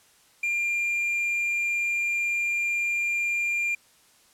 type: tone with quantisation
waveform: triangle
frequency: 2394 Hz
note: D7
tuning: 33 cents sharp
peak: -22 dBFS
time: 0.43-3.75 s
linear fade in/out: 5 ms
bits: 8
effects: white hiss -59 dBFS RMS until 4.33 s + low-pass 11000 Hz 12 dB/octave